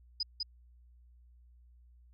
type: tone with echo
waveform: sine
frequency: 4978 Hz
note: D#8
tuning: in tune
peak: -30 dBFS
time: 0.2-0.23 s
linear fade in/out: 5 ms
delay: 200 ms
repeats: 1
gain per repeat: -2 dB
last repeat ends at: 0.43 s
effects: added 60 Hz sine -57 dBFS peak until 2.13 s